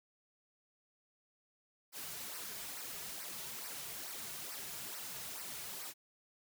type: noise with flanger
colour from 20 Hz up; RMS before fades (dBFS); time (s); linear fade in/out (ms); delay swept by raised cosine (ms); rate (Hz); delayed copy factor
white; -45; 1.92-5.94; 50; 0.28 to 3.88; 2.3; -0.7
effects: none